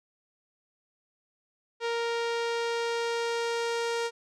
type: tone with low-pass filter sweep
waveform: sawtooth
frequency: 466.2 Hz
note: A#4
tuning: in tune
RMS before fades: -30 dBFS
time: 1.8-4.11 s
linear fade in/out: 50 ms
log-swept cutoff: 4400 to 6700 Hz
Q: 0.97
effects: none